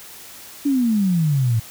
sine exponential sweep, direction down, 292.1 to 108.6 Hz, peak -15 dBFS, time 0.65-1.6 s, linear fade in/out 10 ms, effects white hiss -40 dBFS RMS until 1.7 s

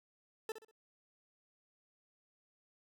40% pulse tone with echo, 440.3 Hz, A4, 1 cent sharp, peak -36 dBFS, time 0.49-0.52 s, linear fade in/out 2 ms, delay 64 ms, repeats 3, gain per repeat -10 dB, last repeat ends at 0.712 s, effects none

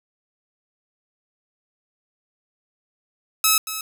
5% pulse tone with echo, 1292 Hz, E6, 35 cents flat, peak -3 dBFS, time 3.44-3.58 s, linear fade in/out 2 ms, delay 230 ms, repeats 1, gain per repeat -12 dB, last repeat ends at 3.81 s, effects none

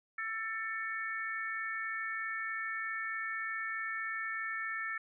harmonic tone, 444.6 Hz, A4, 18 cents sharp, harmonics 3 / 4 / 5, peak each -41 / -37 / -42 dBFS, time 0.18-4.98 s, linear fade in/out 5 ms, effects none

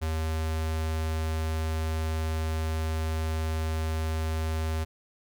square tone with notch filter, 79.6 Hz, D#2, 40 cents sharp, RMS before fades -29 dBFS, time 0.01-4.85 s, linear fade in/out 20 ms, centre 180 Hz, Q 1.2, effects none

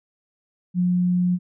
sine tone, 179 Hz, F3, 43 cents sharp, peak -17 dBFS, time 0.74-1.39 s, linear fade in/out 50 ms, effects none

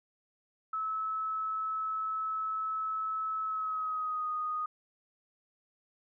sine tone with pitch glide, 1299 to 1240.3 Hz, E6 to D#6, -26 to -6 cents, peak -31 dBFS, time 0.73-4.66 s, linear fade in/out 5 ms, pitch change -80 cents, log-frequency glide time 3.42-4.3 s, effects none

